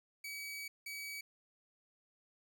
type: tone bursts at uneven times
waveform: sawtooth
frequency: 2277 Hz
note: C#7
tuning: 46 cents sharp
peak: -39 dBFS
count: 2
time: 0.24-0.68 / 0.86-1.21 s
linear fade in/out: 5 ms
effects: none